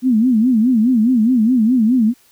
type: tone with vibrato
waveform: sine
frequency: 235.9 Hz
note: A#3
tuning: 21 cents sharp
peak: -10 dBFS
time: 0.02-2.14 s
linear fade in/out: 50 ms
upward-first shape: sine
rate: 4.8 Hz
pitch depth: 180 cents each way
effects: white hiss -53 dBFS RMS until 2.31 s